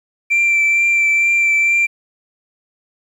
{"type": "tone with vibrato", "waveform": "sine", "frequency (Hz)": 2349, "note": "D7", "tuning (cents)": 0, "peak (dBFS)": -9, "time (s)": [0.3, 1.87], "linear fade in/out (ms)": 20, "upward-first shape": "triangle", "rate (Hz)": 2.2, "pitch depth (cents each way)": 18, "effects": ["tanh soft clip ceiling -10 dBFS", "8-bit"]}